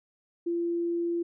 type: tone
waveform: sine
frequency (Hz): 341.8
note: F4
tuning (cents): -37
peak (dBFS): -26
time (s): 0.46-1.23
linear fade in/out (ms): 10
effects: none